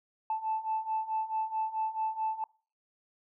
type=beating tone pair; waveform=sine; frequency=875 / 879.6 Hz; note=A5 / A5; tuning=-10 / -1 cents; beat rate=4.6 Hz; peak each=-34 / -31 dBFS; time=0.3-2.44 s; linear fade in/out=2 ms; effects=noise-tail reverb RT60 0.4 s tail -25 dB re dry + tanh soft clip ceiling -23 dBFS